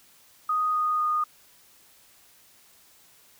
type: tone with pitch steps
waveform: sine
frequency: 1244.5 / 1236.6 / 1228.8 Hz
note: D#6 / D#6 / D#6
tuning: 0 / -11 / -22 cents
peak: -22 dBFS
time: 0.49-1.24 s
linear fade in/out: 5 ms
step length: 250 ms
effects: white hiss -57 dBFS RMS until 3.39 s